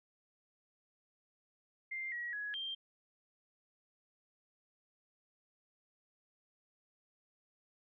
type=tone with pitch steps; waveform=sine; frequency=2098 / 1912 / 1677 / 3172 Hz; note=C7 / A#6 / G#6 / G7; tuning=+4 / +43 / +16 / +20 cents; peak=-38 dBFS; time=1.91-2.75 s; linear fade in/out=10 ms; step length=210 ms; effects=none